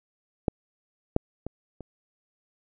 clicks, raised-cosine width 2 ms, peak -9 / -7 / -20 / -26 dBFS, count 4, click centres 0.482 / 1.164 / 1.466 / 1.807 s, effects none

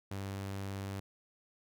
sawtooth tone, 98 Hz, G2, in tune, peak -34 dBFS, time 0.11-1 s, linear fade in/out 5 ms, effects none

